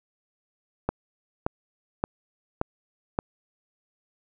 click train, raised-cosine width 1 ms, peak -10 dBFS, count 5, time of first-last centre 0.89-3.189 s, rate 1.74 Hz, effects none

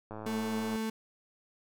click train, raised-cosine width 1 ms, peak -28 dBFS, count 71, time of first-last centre 0.11-0.758 s, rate 108 Hz
35% pulse tone, 221.2 Hz, A3, 9 cents sharp, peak -30 dBFS, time 0.26-0.9 s, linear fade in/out 5 ms
effects none

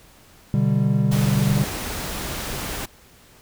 triangle chord, G major, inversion first, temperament equal with one note detuned, 125.34 / 146.83 / 196 Hz, B2 / D3 / G3, +26 / 0 / 0 cents, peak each -19 dBFS, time 0.54-1.64 s, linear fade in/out 0 ms
pink noise, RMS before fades -29 dBFS, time 1.11-2.86 s, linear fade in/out 10 ms
effects pink hiss -51 dBFS RMS until 3.41 s

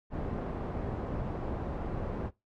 pink low-pass noise, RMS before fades -35 dBFS, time 0.1-2.31 s, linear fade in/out 50 ms, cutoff 780 Hz, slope 12 dB/octave, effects noise-tail reverb RT60 0.2 s tail -20 dB re dry + MP3 64 kbps

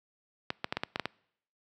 clicks, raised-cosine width 0.3 ms, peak -14 dBFS, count 8, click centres 0.504 / 0.644 / 0.725 / 0.77 / 0.835 / 0.959 / 0.997 / 1.056 s, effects noise-tail reverb RT60 0.7 s tail -25 dB re dry + high-pass 100 Hz 12 dB/octave

